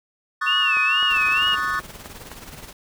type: chord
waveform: triangle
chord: D# half-diminished seventh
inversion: third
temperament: equal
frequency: 1108.7 / 1244.5 / 1480 / 1760 Hz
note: C#6 / D#6 / F#6 / A6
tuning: 0 / 0 / 0 / 0 cents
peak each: -25 dBFS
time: 0.41-1.8 s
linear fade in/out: 10 ms
type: tone with vibrato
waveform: sine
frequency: 2700 Hz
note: E7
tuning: 41 cents sharp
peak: -18 dBFS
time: 0.46-1.56 s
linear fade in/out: 20 ms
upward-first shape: sine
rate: 2.2 Hz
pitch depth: 120 cents each way
type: click train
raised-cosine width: 0.5 ms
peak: -20 dBFS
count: 7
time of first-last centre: 0.77-2.316 s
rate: 3.88 Hz
type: noise with tremolo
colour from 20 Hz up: pink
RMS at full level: -37 dBFS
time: 1.1-2.73 s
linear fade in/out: 5 ms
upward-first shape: triangle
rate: 19 Hz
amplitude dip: 65%
effects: none